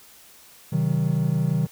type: chord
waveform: triangle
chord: C diminished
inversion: none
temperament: just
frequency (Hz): 130.81 / 156.98 / 188.37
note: C3 / Eb3 / Gb3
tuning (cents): 0 / +16 / +31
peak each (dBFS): -23 / -20 / -25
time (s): 0.72-1.67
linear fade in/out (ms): 10
effects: white hiss -50 dBFS RMS until 1.71 s